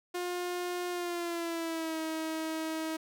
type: tone with pitch glide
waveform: sawtooth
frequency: 355.8 to 318.8 Hz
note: F4 to D#4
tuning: +32 to +42 cents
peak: -29 dBFS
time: 0.14-2.97 s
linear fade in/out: 10 ms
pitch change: -190 cents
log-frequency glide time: 0.9-1.99 s
effects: none